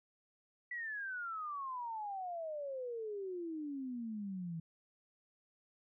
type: exponential sweep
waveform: sine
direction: down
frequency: 1975.5 to 160.5 Hz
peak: -39 dBFS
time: 0.71-4.6 s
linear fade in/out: 5 ms
effects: none